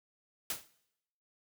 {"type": "noise with exponential decay", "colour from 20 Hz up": "white", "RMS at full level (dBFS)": -32, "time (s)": [0.5, 0.68], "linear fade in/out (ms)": 2, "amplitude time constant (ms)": 39, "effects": ["noise-tail reverb RT60 0.8 s tail -19 dB re dry"]}